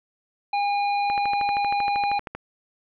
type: harmonic tone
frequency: 812 Hz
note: G#5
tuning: 39 cents flat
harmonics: 1 / 3 / 5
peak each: -21 / -31 / -37 dBFS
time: 0.53-2.19 s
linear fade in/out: 5 ms
type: click train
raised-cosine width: 0.5 ms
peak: -17 dBFS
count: 17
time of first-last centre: 1.1-2.35 s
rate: 12.8 Hz
effects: none